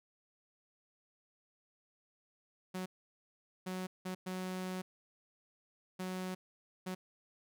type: tone bursts at uneven times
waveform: sawtooth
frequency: 185 Hz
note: F#3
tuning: in tune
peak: -34 dBFS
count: 6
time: 2.74-2.86 / 3.66-3.87 / 4.05-4.15 / 4.26-4.82 / 5.99-6.35 / 6.86-6.95 s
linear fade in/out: 10 ms
effects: none